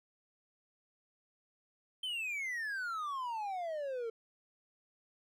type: exponential sweep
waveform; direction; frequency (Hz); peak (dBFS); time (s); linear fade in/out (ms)
triangle; down; 3136 to 445.1; -34; 2.03-4.1; 5
effects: none